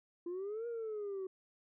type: exponential two-way sweep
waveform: sine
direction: up then down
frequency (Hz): 340 to 476.5 to 373.1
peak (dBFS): -36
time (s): 0.26-1.27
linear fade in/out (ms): 5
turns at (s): 0.67
effects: tanh soft clip ceiling -36 dBFS